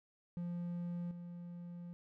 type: tone with level steps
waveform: triangle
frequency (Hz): 174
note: F3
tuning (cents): -6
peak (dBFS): -36 / -43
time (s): 0.37-1.93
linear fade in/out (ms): 0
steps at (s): 1.11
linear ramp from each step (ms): 2
effects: none